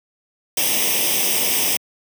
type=noise with comb filter; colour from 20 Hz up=white; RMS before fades=-19 dBFS; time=0.57-1.77 s; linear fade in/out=5 ms; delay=0.35 ms; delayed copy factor=+0.8; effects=high-pass 200 Hz 12 dB/octave